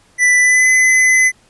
square tone with pitch glide, 1984 to 2026 Hz, B6 to B6, +7 to +44 cents, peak -9 dBFS, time 0.18-1.32 s, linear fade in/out 50 ms, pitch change +37 cents, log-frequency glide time 0.39-0.7 s, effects pink hiss -52 dBFS RMS until 1.49 s + resampled to 24000 Hz

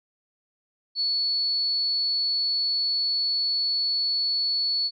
sine tone, 4420 Hz, C#8, 6 cents flat, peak -22 dBFS, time 0.95-4.91 s, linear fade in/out 50 ms, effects none

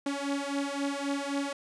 sawtooth beating tone pair, 278.7 / 282.5 Hz, C#4 / C#4, +9 / +33 cents, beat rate 3.8 Hz, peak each -29 dBFS, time 0.06-1.53 s, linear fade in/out 5 ms, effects resampled to 22050 Hz

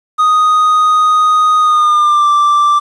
triangle tone with pitch glide, 1244.5 to 1174.7 Hz, D#6 to D6, 0 to 0 cents, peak -5 dBFS, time 0.18-2.8 s, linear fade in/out 20 ms, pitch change -100 cents, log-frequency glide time 1.59-2.29 s, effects resampled to 24000 Hz + 7-bit

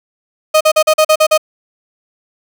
35% pulse tone bursts, 622.3 Hz, D#5, in tune, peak -5 dBFS, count 8, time 0.54-1.378 s, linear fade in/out 10 ms, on 68 ms, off 42 ms, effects none

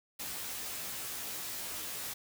white noise with comb filter, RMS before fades -40 dBFS, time 0.19-2.14 s, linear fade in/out 10 ms, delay 16 ms, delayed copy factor +1, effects none

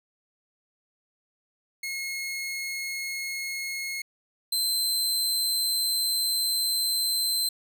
sawtooth tone pair in turn, 2165 / 4095 Hz, C#7 / C8, -41 / -38 cents, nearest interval major seventh, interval 1103 cents, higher second, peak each -27 / -21 dBFS, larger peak second, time 1.83-4.02 / 4.52-7.49 s, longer second, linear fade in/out 5 ms, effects none

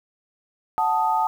sine chord, D# diminished, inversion first, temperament equal, 740 / 880 / 1244.5 Hz, F#5 / A5 / D#6, 0 / 0 / 0 cents, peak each -25 / -20 / -26 dBFS, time 0.78-1.27 s, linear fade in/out 0 ms, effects 8-bit

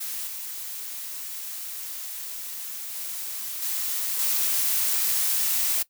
blue noise with level steps, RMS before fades -32 / -35 / -33 / -28 / -24 dBFS, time 0-5.83 s, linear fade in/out 10 ms, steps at 0.27 / 2.95 / 3.62 / 4.19 s, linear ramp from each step 5 ms, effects noise-tail reverb RT60 0.1 s tail -18 dB re dry

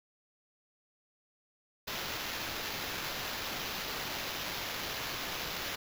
violet noise with sample-and-hold, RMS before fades -38 dBFS, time 1.87-5.76 s, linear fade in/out 10 ms, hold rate 8820 Hz, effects none

